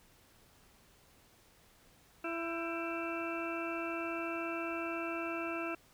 harmonic tone with a mistuned harmonic, 334.1 Hz, E4, 23 cents sharp, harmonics 1 / 2 / 3 / 4 / 5 / 7 / 8, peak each -39 / -42 / -49 / -42 / -48 / -48 / -43 dBFS, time 2.24-5.75 s, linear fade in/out 5 ms, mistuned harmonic 5, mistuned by -89 cents, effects pink hiss -64 dBFS RMS until 5.93 s

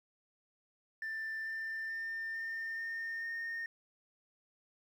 sine tone with pitch steps, 1777 / 1788.3 / 1799.7 / 1811.2 / 1822.7 / 1834.4 Hz, A6 / A6 / A6 / A6 / A#6 / A#6, +17 / +28 / +39 / +50 / -39 / -28 cents, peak -35 dBFS, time 1.02-3.66 s, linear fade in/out 2 ms, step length 440 ms, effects tanh soft clip ceiling -35 dBFS + 11-bit

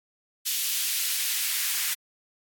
white noise with high-pass filter sweep, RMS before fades -27 dBFS, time 0.45-1.95 s, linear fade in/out 20 ms, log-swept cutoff 3100 to 1800 Hz, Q 1.1, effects AAC 64 kbps

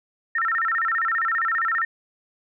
sine tone with vibrato, 1568 Hz, G6, in tune, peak -20 dBFS, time 0.35-1.85 s, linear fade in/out 5 ms, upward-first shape square, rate 15 Hz, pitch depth 270 cents each way, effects none

